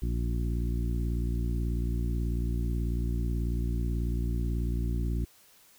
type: harmonic tone with a mistuned harmonic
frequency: 58.27 Hz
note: A#1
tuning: in tune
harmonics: 1 / 2 / 3 / 4 / 5 / 6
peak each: -28 / -34 / -38 / -40 / -42 / -44 dBFS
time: 0.02-5.25 s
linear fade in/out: 5 ms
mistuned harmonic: 6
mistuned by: +27 cents
effects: white hiss -59 dBFS RMS until 5.78 s